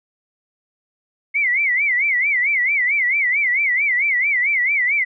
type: tone with vibrato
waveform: sine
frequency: 2132 Hz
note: C7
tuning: 32 cents sharp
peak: -15 dBFS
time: 1.34-5.05 s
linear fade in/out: 20 ms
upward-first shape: sine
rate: 4.5 Hz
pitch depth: 170 cents each way
effects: none